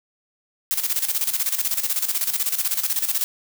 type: noise with tremolo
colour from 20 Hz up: blue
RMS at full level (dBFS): -21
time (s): 0.71-3.24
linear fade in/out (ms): 0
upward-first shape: square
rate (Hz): 16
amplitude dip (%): 70
effects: none